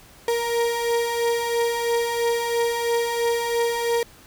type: beating tone pair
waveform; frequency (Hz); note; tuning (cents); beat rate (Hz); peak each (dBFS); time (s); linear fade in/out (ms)
35% pulse; 466.2 / 469.2; A#4 / A#4; 0 / +11; 3; -26 / -20; 0.28-4.03; 2
effects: pink hiss -49 dBFS RMS until 4.26 s